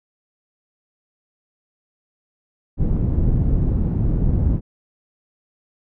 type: low-pass noise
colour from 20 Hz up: pink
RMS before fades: -18 dBFS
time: 2.77-4.61 s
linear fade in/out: 50 ms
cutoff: 200 Hz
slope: 12 dB/octave
effects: none